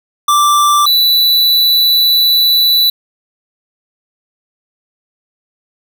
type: tone pair in turn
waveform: square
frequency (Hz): 1174.7 / 3965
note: D6 / B7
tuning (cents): 0 / +6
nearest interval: octave + major sixth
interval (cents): 2106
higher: second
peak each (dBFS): -8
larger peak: neither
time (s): 0.28-0.86 / 0.86-2.9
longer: second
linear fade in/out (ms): 5
effects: none